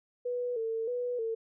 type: tone with vibrato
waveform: sine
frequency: 470 Hz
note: A#4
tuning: 14 cents sharp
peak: -30 dBFS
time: 0.25-1.35 s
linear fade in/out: 10 ms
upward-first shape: square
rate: 1.6 Hz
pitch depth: 74 cents each way
effects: none